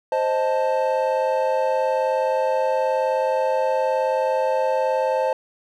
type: chord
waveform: triangle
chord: A diminished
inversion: first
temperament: equal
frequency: 523.3 / 622.3 / 880 Hz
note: C5 / Eb5 / A5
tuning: 0 / 0 / 0 cents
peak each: -19 / -23 / -22 dBFS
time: 0.12-5.33 s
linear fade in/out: 2 ms
effects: none